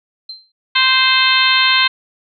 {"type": "tone with exponential decay", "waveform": "sine", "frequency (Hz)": 4120, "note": "C8", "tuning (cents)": -28, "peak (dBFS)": -24, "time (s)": [0.29, 0.52], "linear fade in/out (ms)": 5, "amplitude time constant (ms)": 49}
{"type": "harmonic tone", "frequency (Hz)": 521, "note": "C5", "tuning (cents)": -7, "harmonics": [2, 3, 4, 5, 6, 7, 8], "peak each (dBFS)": [-18, -18, -18, -18, -18, -18, -18], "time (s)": [0.75, 1.88], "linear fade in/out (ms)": 10}
{"effects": []}